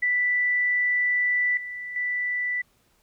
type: tone with level steps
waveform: sine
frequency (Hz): 1975.5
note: B6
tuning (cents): 0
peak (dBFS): -20 / -32 / -24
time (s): 0.02-2.62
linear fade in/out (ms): 10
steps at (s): 1.57 / 1.96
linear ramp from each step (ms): 2
effects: pink hiss -65 dBFS RMS until 3.02 s